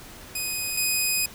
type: tone pair in turn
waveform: 10% pulse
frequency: 2500 / 2500 Hz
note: D#7 / D#7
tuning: +8 / +8 cents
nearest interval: unison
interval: 0 cents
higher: neither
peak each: -18 / -13 dBFS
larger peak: second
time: 0.35-0.77 / 0.77-1.26 s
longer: second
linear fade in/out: 5 ms
effects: pink hiss -44 dBFS RMS until 1.34 s